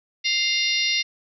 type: harmonic tone with a mistuned harmonic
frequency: 699 Hz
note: F5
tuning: 1 cent sharp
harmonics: 3 / 4 / 5 / 6 / 7 / 8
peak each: -25 / -26 / -27 / -28 / -28 / -29 dBFS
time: 0.24-1.03 s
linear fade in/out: 20 ms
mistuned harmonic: 5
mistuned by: +66 cents
effects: none